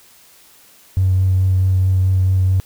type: tone with vibrato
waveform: triangle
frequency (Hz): 93.6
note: F#2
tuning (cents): +20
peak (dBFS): -8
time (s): 0.97-2.6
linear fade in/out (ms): 0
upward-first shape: triangle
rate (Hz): 4.6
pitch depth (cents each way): 17
effects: tanh soft clip ceiling -9 dBFS + white hiss -48 dBFS RMS until 2.65 s